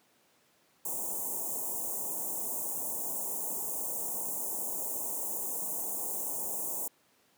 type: band-stop noise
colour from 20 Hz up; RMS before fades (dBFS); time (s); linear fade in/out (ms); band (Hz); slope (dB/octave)
white; -35; 0.85-6.88; 5; 970 to 6800; 48
effects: pink hiss -67 dBFS RMS until 7.37 s + high-pass 200 Hz 12 dB/octave